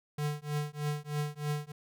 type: tone with tremolo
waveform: square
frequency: 148.3 Hz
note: D3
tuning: 17 cents sharp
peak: -29 dBFS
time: 0.18-1.72 s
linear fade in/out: 5 ms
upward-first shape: triangle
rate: 3.2 Hz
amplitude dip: 100%
effects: none